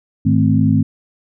harmonic tone with a mistuned harmonic, 52.2 Hz, G#1, 10 cents sharp, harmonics 2 / 3 / 4 / 5, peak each -16 / -16 / -16 / -16 dBFS, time 0.25-0.83 s, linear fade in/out 10 ms, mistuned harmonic 4, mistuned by +70 cents, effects none

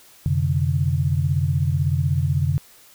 sine tone cluster, 90.3 / 131.9 / 148 Hz, F#2 / C3 / D3, -42 / +14 / +14 cents, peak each -22 dBFS, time 0.26-2.58 s, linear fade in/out 0 ms, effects white hiss -50 dBFS RMS until 2.94 s

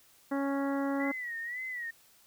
harmonic tone, 277.2 Hz, C#4, in tune, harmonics 1 / 2 / 3 / 4 / 5 / 6 / 7, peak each -30 / -36 / -40 / -42 / -44 / -46 / -47 dBFS, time 0.31-1.12 s, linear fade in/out 10 ms
sine tone with vibrato, 1938 Hz, B6, 33 cents flat, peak -35 dBFS, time 0.99-1.91 s, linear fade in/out 10 ms, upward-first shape sine, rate 1.9 Hz, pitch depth 100 cents each way
effects white hiss -62 dBFS RMS until 2.26 s

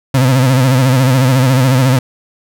35% pulse tone with vibrato, 130 Hz, C3, 11 cents flat, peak -6 dBFS, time 0.14-1.99 s, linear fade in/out 5 ms, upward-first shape sine, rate 14 Hz, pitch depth 84 cents each way, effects none

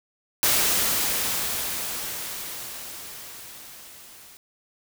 white noise with level ramp, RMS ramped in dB -20 to -48 dBFS, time 0.43-4.37 s, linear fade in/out 0 ms, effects none

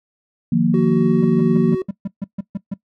sine chord, Eb suspended second, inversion none, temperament equal with one note detuned, 155.56 / 177.77 / 233.1 Hz, Eb3 / F3 / Bb3, 0 / +31 / 0 cents, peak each -20 / -17 / -16 dBFS, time 0.52-1.75 s, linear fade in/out 5 ms
triangle tone, 374.4 Hz, F#4, 20 cents sharp, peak -17 dBFS, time 0.74-1.82 s, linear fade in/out 2 ms
triangle tone bursts, 196.7 Hz, G3, 6 cents sharp, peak -18 dBFS, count 10, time 1.22-2.74 s, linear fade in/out 5 ms, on 26 ms, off 140 ms
effects noise-tail reverb RT60 0.1 s tail -19 dB re dry

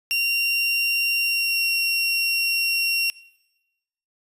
30% pulse tone with pitch glide, 2762 to 2743 Hz, F7 to F7, -20 to -32 cents, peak -17 dBFS, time 0.11-3.1 s, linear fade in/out 0 ms, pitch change -12 cents, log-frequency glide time 1.2-1.62 s, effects noise-tail reverb RT60 1.0 s tail -21 dB re dry + resampled to 32000 Hz

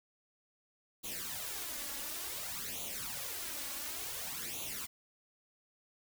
white noise with flanger, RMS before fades -41 dBFS, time 1.03-4.87 s, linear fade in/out 20 ms, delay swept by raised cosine 0.29 to 3.59 ms, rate 0.56 Hz, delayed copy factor +0.75, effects none

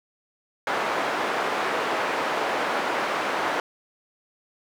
white band-pass noise, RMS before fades -26 dBFS, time 0.67-3.6 s, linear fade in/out 2 ms, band 360 to 1300 Hz, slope 12 dB/octave, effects none

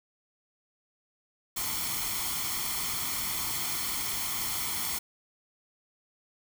white noise with comb filter, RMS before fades -32 dBFS, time 1.56-4.99 s, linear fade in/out 10 ms, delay 0.92 ms, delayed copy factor +0.65, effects none

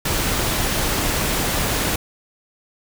pink noise, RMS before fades -21 dBFS, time 0.05-1.96 s, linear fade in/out 5 ms, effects none

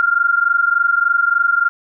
sine tone pair together, 1384 / 1407.4 Hz, F6 / F6, -16 / +13 cents, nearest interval unison, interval 29 cents, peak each -15 dBFS, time 0-1.69 s, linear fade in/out 0 ms, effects none

